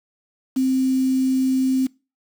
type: tone with quantisation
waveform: sine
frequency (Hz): 261.6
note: C4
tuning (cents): 0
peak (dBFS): -16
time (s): 0.56-1.87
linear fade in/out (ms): 10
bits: 6
effects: noise-tail reverb RT60 0.3 s tail -23 dB re dry